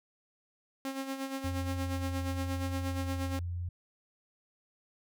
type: tone with tremolo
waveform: sawtooth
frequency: 269.2 Hz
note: C4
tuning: 49 cents sharp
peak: -29 dBFS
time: 0.85-3.39 s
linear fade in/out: 0 ms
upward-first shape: sine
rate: 8.5 Hz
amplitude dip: 60%
type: tone with vibrato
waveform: sine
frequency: 87.31 Hz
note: F2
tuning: in tune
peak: -33 dBFS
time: 1.44-3.69 s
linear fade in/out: 5 ms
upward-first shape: triangle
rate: 0.97 Hz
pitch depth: 20 cents each way
effects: none